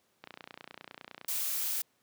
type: click train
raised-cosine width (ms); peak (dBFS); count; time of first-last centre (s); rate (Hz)
0.3; -28; 31; 0.24-1.247; 29.8
type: noise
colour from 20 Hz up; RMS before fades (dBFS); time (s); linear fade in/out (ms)
blue; -33; 1.28-1.82; 5
effects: pink hiss -72 dBFS RMS until 2.02 s + high-pass 150 Hz 12 dB/octave